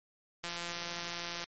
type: click train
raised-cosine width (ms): 0.2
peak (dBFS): -21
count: 173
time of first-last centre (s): 0.44-1.44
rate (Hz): 172
effects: MP3 32 kbps